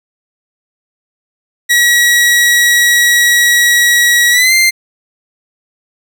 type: tone with pitch glide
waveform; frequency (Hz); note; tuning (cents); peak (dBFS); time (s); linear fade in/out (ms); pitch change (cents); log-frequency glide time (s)
sawtooth; 1918 to 2092; A#6 to C7; +49 to -1; -3; 1.69-4.71; 20; +150; 4.31-4.53
effects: none